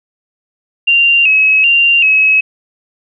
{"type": "tone with vibrato", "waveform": "sine", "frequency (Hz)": 2669, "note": "E7", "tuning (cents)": 21, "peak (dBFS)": -6, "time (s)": [0.87, 2.41], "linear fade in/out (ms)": 10, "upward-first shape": "square", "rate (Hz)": 1.3, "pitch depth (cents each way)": 69, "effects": []}